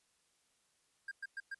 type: tone bursts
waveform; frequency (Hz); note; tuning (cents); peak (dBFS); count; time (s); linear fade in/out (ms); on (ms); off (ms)
triangle; 1603; G6; +38; -38; 4; 1.08-1.546; 5; 34; 110
effects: white hiss -75 dBFS RMS until 1.59 s + resampled to 24000 Hz